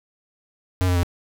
square tone with pitch steps, 91.9 / 89.44 / 87.04 Hz, F#2 / F2 / F2, -11 / +42 / -5 cents, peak -18 dBFS, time 0.81-1.032 s, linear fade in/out 0 ms, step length 74 ms, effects none

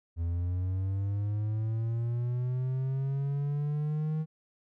triangle linear sweep, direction up, 83 to 157.8 Hz, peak -26 dBFS, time 0.16-4.26 s, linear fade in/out 50 ms, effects none

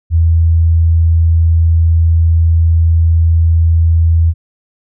sine tone, 82.41 Hz, E2, in tune, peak -6 dBFS, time 0.1-4.34 s, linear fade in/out 50 ms, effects none

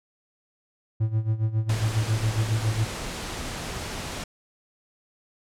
triangle tone with tremolo, 110 Hz, A2, in tune, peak -17 dBFS, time 1-2.85 s, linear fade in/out 10 ms, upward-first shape sine, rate 7.3 Hz, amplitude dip 80%
pink noise, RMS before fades -33 dBFS, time 1.69-4.24 s, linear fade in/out 5 ms
effects low-pass 9000 Hz 12 dB/octave

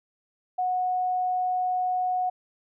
sine tone, 733 Hz, F#5, 16 cents flat, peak -23 dBFS, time 0.58-2.3 s, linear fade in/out 10 ms, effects none

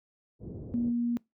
pink low-pass noise, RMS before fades -39 dBFS, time 0.39-0.93 s, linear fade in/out 50 ms, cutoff 420 Hz, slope 24 dB/octave
sine tone, 238 Hz, A#3, 36 cents sharp, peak -26 dBFS, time 0.74-1.17 s, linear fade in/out 0 ms
effects noise-tail reverb RT60 0.2 s tail -24 dB re dry + high-pass 80 Hz 12 dB/octave

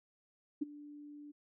sine tone with ADSR envelope, 293.3 Hz, D4, 2 cents flat, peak -29 dBFS, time 0.61-1.32 s, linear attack 13 ms, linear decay 17 ms, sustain -19 dB, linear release 15 ms, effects none

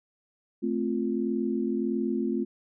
sine chord, F major, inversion first, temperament equal, 220 / 261.6 / 349.2 Hz, A3 / C4 / F4, 0 / 0 / 0 cents, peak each -29 / -30 / -30 dBFS, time 0.62-2.45 s, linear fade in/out 20 ms, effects none

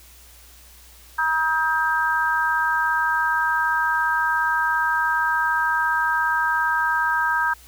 harmonic tone, 317.3 Hz, D#4, 34 cents sharp, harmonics 3 / 4 / 5, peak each -23 / -25 / -21 dBFS, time 1.18-7.54 s, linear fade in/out 10 ms, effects added 60 Hz sine -49 dBFS peak until 7.67 s + white hiss -49 dBFS RMS until 7.67 s

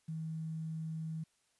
sine tone with quantisation, 160 Hz, D#3, 49 cents sharp, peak -37 dBFS, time 0.08-1.24 s, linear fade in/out 10 ms, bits 11, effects white hiss -75 dBFS RMS until 1.59 s + resampled to 24000 Hz

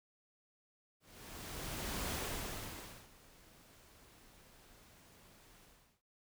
pink noise with ADSR envelope, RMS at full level -39 dBFS, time 1-6.02 s, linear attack 1100 ms, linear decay 970 ms, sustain -23 dB, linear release 380 ms, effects none

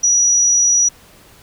sine tone, 5830 Hz, F#8, 26 cents flat, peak -10 dBFS, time 0.03-0.89 s, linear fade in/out 10 ms, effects pink hiss -46 dBFS RMS until 1.42 s

